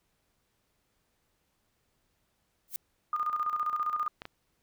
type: noise with exponential growth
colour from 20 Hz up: violet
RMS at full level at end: -30 dBFS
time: 2.68-2.76 s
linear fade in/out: 0 ms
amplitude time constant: 17 ms
type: tone with tremolo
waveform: sine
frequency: 1221 Hz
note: D#6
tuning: 33 cents flat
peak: -26 dBFS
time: 3.13-4.08 s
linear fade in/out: 2 ms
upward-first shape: square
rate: 15 Hz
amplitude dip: 60%
type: clicks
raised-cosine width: 0.3 ms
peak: -24 dBFS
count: 2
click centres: 4.219 / 4.254 s
effects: pink hiss -75 dBFS RMS until 4.62 s